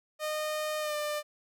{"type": "tone with pitch glide", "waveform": "sawtooth", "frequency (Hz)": [613, 597.3], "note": ["D#5", "D5"], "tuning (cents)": [-26, 29], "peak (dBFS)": -27, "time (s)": [0.19, 1.23], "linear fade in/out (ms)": 50, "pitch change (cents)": -45, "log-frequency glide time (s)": [0.8, 0.95], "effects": []}